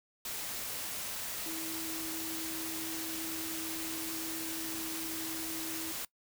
sine tone in noise, 323.2 Hz, E4, 34 cents flat, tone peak -41 dBFS, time 1.46-5.92 s, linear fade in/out 2 ms, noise white, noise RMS -39 dBFS, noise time 0.25-6.05 s, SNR -5 dB, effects noise-tail reverb RT60 0.1 s tail -21 dB re dry

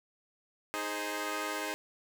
10% pulse chord, Ab major, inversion second, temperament equal, 311.1 / 415.3 / 523.3 Hz, Eb4 / Ab4 / C5, 0 / 0 / 0 cents, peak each -29 / -30 / -31 dBFS, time 0.74-1.74 s, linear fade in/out 0 ms, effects none

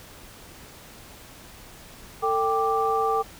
sine tone cluster, 447.7 / 786 / 1176 Hz, A4 / G5 / D6, +30 / +4 / +2 cents, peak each -25 dBFS, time 2.22-3.23 s, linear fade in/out 20 ms, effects pink hiss -46 dBFS RMS until 3.39 s

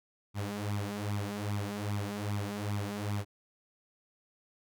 sawtooth tone with flanger, 102.5 Hz, G#2, 22 cents flat, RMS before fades -35 dBFS, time 0.34-3.25 s, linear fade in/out 50 ms, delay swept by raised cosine 0.84 to 4.84 ms, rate 2.5 Hz, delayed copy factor +0.75, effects none

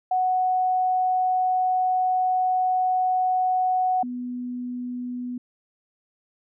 sine tone pair in turn, 740 / 246.9 Hz, F#5 / B3, 0 / 0 cents, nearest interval octave + perfect fifth, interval 1900 cents, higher first, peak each -19 / -28 dBFS, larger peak first, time 0.11-4.03 / 4.03-5.38 s, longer first, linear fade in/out 5 ms, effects none

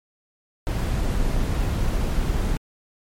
brown noise, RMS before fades -22 dBFS, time 0.67-2.57 s, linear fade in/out 0 ms, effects MP3 64 kbps

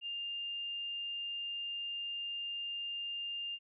sine tone, 2804 Hz, F7, 6 cents sharp, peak -37 dBFS, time 0.01-3.59 s, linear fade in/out 50 ms, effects none

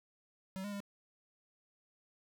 square tone with pitch steps, 190.1 / 204.7 / 201.2 Hz, F#3 / G#3 / G3, +47 / -25 / +45 cents, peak -40 dBFS, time 0.56-0.803 s, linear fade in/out 0 ms, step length 81 ms, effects none

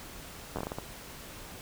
slowing click train, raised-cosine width 1 ms, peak -20 dBFS, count 8, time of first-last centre 0.56-0.785 s, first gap 11 ms, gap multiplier 1.35, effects pink hiss -46 dBFS RMS until 1.61 s

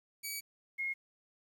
10% pulse / sine tone pair in turn, 2277 / 2153 Hz, C#7 / C7, +46 / +49 cents, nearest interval minor second, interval 97 cents, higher first, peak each -29 / -33 dBFS, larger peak first, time 0.23-0.41 / 0.78-0.94 s, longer first, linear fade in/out 20 ms, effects 11-bit

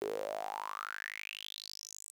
sawtooth tone with high-pass filter sweep, 51.91 Hz, G#1, in tune, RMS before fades -42 dBFS, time 0.01-2.11 s, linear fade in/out 5 ms, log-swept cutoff 390 to 8500 Hz, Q 9.1, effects 11-bit

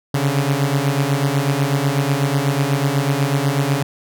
sawtooth beating tone pair, 135.9 / 144 Hz, C#3 / D3, -34 / -34 cents, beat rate 8.1 Hz, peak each -15 / -15 dBFS, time 0.14-3.83 s, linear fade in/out 5 ms, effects none

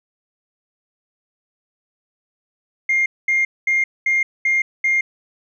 sine tone bursts, 2119 Hz, C7, 21 cents sharp, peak -13 dBFS, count 6, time 2.89-5.01 s, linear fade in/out 5 ms, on 170 ms, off 220 ms, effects tanh soft clip ceiling -11 dBFS

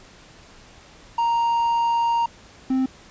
triangle tone pair in turn, 932.3 / 261.6 Hz, A#5 / C4, 0 / 0 cents, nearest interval octave + minor seventh, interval 2200 cents, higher first, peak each -16 dBFS, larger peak neither, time 1.18-2.26 / 2.7-2.86 s, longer first, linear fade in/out 5 ms, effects pink hiss -48 dBFS RMS until 3.1 s + resampled to 16000 Hz

